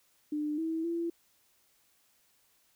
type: tone with pitch steps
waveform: sine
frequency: 299.4 / 323.8 / 337.5 Hz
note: D4 / E4 / E4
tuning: +33 / -31 / +41 cents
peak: -30 dBFS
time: 0.32-1.1 s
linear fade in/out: 5 ms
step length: 260 ms
effects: white hiss -69 dBFS RMS until 2.75 s